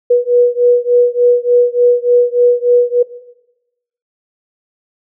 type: beating tone pair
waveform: sine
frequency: 485.1 / 488.5 Hz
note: B4 / B4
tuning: -31 / -19 cents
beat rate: 3.4 Hz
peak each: -11 dBFS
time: 0.1-3.03 s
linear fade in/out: 10 ms
effects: noise-tail reverb RT60 1.0 s tail -17 dB re dry